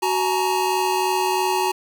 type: tone cluster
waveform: square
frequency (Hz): 372.3 / 851 / 934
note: F#4 / G#5 / A#5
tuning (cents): +11 / +42 / +3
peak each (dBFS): -24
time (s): 0.02-1.72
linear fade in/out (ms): 10
effects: 8-bit